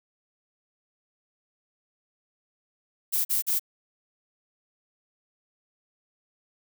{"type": "noise bursts", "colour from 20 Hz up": "violet", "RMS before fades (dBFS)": -25, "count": 3, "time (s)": [3.12, 3.596], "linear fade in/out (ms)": 20, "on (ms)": 130, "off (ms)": 43, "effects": []}